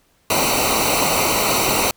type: noise with comb filter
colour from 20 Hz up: pink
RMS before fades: -18 dBFS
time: 0.3-1.91 s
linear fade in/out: 2 ms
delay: 0.59 ms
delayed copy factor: -0.85
effects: pink hiss -60 dBFS RMS until 1.96 s